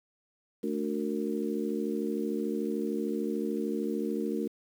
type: harmonic tone with a mistuned harmonic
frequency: 73.42 Hz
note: D2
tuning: in tune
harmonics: 3 / 4 / 5 / 6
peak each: -33 / -34 / -35 / -36 dBFS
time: 0.63-4.48 s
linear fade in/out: 10 ms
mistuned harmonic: 6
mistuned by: +72 cents
effects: 9-bit